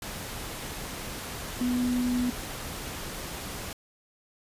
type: tone in noise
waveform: sine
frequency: 246.9 Hz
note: B3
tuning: in tune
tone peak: -24 dBFS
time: 1.61-2.3 s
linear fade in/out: 2 ms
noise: pink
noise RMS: -37 dBFS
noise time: 0.02-3.73 s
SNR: +10 dB
effects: resampled to 32000 Hz